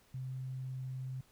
sine tone, 130.1 Hz, C3, 9 cents flat, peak -38 dBFS, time 0.14-1.21 s, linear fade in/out 5 ms, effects pink hiss -67 dBFS RMS until 1.31 s

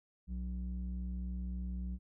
square tone with low-pass filter, 61.74 Hz, B1, in tune, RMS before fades -39 dBFS, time 0.27-1.99 s, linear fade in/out 50 ms, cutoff 150 Hz, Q 6.4, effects none

